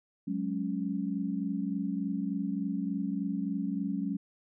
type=chord; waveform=sine; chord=F# suspended second; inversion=none; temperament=equal with one note detuned; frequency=185 / 208.4 / 277.2 Hz; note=F#3 / G#3 / C#4; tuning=0 / +6 / 0 cents; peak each=-34 dBFS; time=0.27-4.17 s; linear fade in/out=10 ms; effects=none